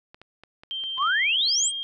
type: clicks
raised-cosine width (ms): 0.3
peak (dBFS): -29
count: 8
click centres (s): 0.145 / 0.216 / 0.436 / 0.635 / 0.838 / 0.981 / 1.026 / 1.074
type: tone with pitch glide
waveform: sine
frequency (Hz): 3145 to 3215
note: G7 to G7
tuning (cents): +5 to +43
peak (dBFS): -28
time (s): 0.71-1.83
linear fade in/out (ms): 0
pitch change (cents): +38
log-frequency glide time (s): 1-1.48
type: exponential sweep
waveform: sine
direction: up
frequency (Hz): 987.8 to 8840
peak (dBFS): -20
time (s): 0.97-1.72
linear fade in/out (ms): 50
effects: none